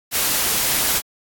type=noise; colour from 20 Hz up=white; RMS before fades=-19 dBFS; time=0.11-1.02 s; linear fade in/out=50 ms; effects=AAC 64 kbps